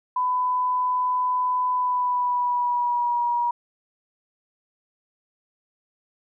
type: tone with pitch glide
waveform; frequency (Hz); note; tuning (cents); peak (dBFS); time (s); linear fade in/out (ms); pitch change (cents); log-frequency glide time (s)
sine; 1001 to 957.5; B5 to A#5; +23 to +46; -20; 0.16-3.51; 5; -77; 1.72-3.22
effects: none